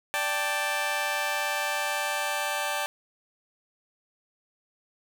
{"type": "chord", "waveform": "15% pulse", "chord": "D suspended fourth", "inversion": "none", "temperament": "just", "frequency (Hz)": [587.3, 783.1, 881], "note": ["D5", "G5", "A5"], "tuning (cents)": [0, -2, 2], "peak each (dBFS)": -25, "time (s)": [0.14, 2.86], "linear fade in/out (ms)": 0, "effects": []}